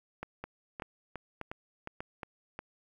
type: two click trains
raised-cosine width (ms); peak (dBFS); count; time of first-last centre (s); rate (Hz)
0.5; -23 / -24; 4 / 7; 0.23-2.005 / 0.44-2.591; 1.69 / 2.79
effects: 10-bit